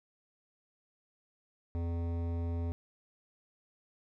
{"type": "tone with hard clipping", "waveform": "sine", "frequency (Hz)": 84.7, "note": "E2", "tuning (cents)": 48, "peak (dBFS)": -34, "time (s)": [1.75, 2.72], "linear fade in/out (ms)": 0, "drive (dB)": 15, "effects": []}